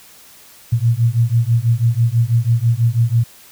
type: beating tone pair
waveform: sine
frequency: 113.8 / 119.9 Hz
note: A#2 / A#2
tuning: -41 / +49 cents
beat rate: 6.1 Hz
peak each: -15 dBFS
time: 0.72-3.24 s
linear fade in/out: 10 ms
effects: white hiss -44 dBFS RMS until 3.51 s